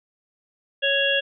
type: harmonic tone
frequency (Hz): 554.4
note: C#5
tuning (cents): 0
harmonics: 1 / 3 / 5 / 6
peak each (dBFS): -24 / -24 / -24 / -24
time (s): 0.82-1.21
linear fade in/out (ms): 20
effects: none